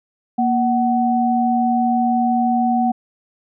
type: tone pair together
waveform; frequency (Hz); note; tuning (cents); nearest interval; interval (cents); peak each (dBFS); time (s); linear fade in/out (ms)
sine; 236.1 / 749; A#3 / F#5; +22 / +21; octave + minor sixth; 1999; -17; 0.38-2.92; 10
effects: none